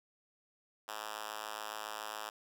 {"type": "tone with high-pass filter", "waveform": "5% pulse", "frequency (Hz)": 107.2, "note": "A2", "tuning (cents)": -45, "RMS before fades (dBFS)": -43, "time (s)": [0.88, 2.3], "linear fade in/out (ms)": 10, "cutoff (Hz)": 850, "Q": 0.77, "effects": []}